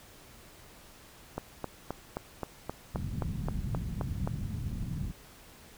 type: click train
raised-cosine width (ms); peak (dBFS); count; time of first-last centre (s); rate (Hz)
1; -19; 12; 1.38-4.275; 3.8
type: low-pass noise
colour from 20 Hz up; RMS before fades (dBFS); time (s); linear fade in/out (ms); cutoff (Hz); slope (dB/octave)
white; -35; 2.94-5.12; 10; 180; 24
effects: pink hiss -54 dBFS RMS until 5.77 s